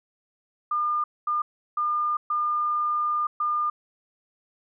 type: tone bursts at uneven times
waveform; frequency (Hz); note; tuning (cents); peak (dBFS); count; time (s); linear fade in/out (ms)
sine; 1207; D6; +47; -22; 5; 0.71-1.04 / 1.27-1.42 / 1.77-2.17 / 2.3-3.27 / 3.4-3.7; 5
effects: none